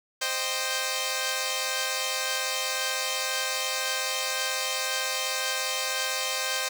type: chord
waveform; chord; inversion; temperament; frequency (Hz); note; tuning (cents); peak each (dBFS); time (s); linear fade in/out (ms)
5% pulse; C minor; none; equal with one note detuned; 523.3 / 617.6 / 784; C5 / Eb5 / G5; 0 / -13 / 0; -18 / -21 / -21; 0.21-6.69; 10
effects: none